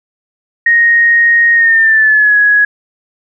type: tone with pitch glide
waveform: sine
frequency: 1867 to 1672.9 Hz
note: A#6 to G#6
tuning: +2 to +12 cents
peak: -5 dBFS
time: 0.66-2.65 s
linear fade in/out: 5 ms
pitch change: -190 cents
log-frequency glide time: 1.54-2.37 s
effects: none